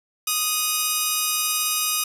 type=tone pair together; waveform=5% pulse; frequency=1244.5 / 2910 Hz; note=D#6 / F#7; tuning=0 / -29 cents; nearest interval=octave + minor third; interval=1471 cents; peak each=-10 / -17 dBFS; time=0.27-2.04 s; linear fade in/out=5 ms; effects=resampled to 32000 Hz + 8-bit